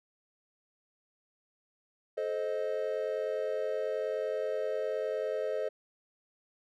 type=chord; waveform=triangle; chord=A diminished; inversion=none; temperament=equal with one note detuned; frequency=433.2 / 523.3 / 622.3 Hz; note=A4 / C5 / Eb5; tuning=-27 / 0 / 0 cents; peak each=-33 dBFS; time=2.17-5.69 s; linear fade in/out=10 ms; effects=none